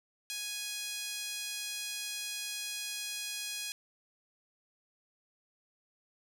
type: tone with high-pass filter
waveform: 5% pulse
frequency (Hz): 830.6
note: G#5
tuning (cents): 0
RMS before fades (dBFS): -39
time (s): 0.3-3.72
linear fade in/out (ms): 0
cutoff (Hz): 2500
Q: 1.4
effects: none